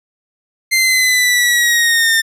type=exponential sweep; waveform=sawtooth; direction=down; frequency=2093 to 1801 Hz; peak=-7 dBFS; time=0.71-2.22 s; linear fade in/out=20 ms; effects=resampled to 32000 Hz

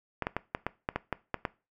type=clicks; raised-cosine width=0.5 ms; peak=-14 dBFS; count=10; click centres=0.223 / 0.269 / 0.366 / 0.549 / 0.666 / 0.889 / 0.96 / 1.127 / 1.343 / 1.452 s; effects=noise-tail reverb RT60 0.3 s tail -20 dB re dry

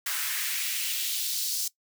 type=noise with high-pass filter sweep; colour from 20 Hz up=white; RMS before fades=-30 dBFS; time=0.06-1.68 s; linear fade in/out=5 ms; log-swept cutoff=1400 to 5200 Hz; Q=1.7; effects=noise-tail reverb RT60 0.1 s tail -19 dB re dry

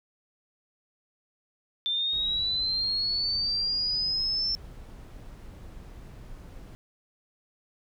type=linear sweep; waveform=sine; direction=up; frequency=3547 to 5370 Hz; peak=-25 dBFS; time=1.86-4.55 s; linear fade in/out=0 ms
type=noise; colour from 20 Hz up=brown; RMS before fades=-44 dBFS; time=2.13-6.75 s; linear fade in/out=0 ms
effects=none

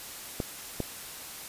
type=clicks; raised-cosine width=2 ms; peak=-16 dBFS; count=2; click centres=0.402 / 0.803 s; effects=white hiss -42 dBFS RMS until 1.48 s + resampled to 32000 Hz

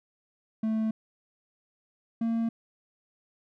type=tone pair in turn; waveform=triangle; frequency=220 / 228.6 Hz; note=A3 / A#3; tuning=0 / -34 cents; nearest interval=minor second; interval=66 cents; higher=second; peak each=-23 dBFS; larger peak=neither; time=0.63-0.91 / 2.21-2.49 s; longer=neither; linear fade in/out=5 ms; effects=none

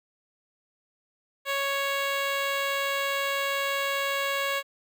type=tone with notch filter; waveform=10% pulse; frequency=554.4 Hz; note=C#5; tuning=in tune; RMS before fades=-28 dBFS; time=1.45-4.63 s; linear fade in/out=50 ms; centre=9600 Hz; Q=1.4; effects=none

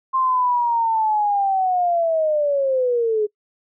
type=linear sweep; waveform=sine; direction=down; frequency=1059 to 415.3 Hz; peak=-16 dBFS; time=0.13-3.27 s; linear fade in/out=20 ms; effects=noise-tail reverb RT60 0.1 s tail -25 dB re dry

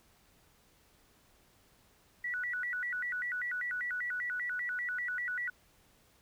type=tone with vibrato; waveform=sine; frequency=1696 Hz; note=G#6; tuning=36 cents sharp; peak=-33 dBFS; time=2.24-5.5 s; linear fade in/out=5 ms; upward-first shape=square; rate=5.1 Hz; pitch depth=240 cents each way; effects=pink hiss -66 dBFS RMS until 6.21 s

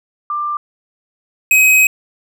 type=tone pair in turn; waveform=sine / square; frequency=1187 / 2533 Hz; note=D6 / D#7; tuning=+18 / +30 cents; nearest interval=octave + minor second; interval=1312 cents; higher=second; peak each=-17 / -8 dBFS; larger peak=second; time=0.3-0.57 / 1.51-1.87 s; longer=second; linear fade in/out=2 ms; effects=none

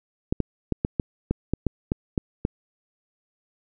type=clicks; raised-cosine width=3 ms; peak=-9 dBFS; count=11; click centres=0.325 / 0.403 / 0.723 / 0.849 / 0.998 / 1.31 / 1.536 / 1.667 / 1.919 / 2.178 / 2.451 s; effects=none

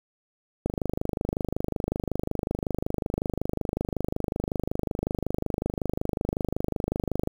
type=click train; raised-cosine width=2 ms; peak=-13 dBFS; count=169; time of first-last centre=0.66-7.274 s; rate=25.4 Hz; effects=7-bit

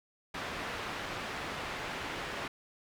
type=low-pass noise; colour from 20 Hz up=white; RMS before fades=-39 dBFS; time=0.34-2.48 s; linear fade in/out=5 ms; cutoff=2100 Hz; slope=12 dB/octave; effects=none

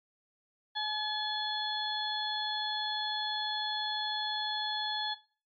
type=harmonic tone; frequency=854 Hz; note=G#5; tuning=48 cents sharp; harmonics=1 / 2 / 4 / 5; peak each=-36 / -37 / -35 / -39 dBFS; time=0.75-5.15 s; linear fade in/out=20 ms; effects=noise-tail reverb RT60 0.4 s tail -19 dB re dry + MP3 48 kbps

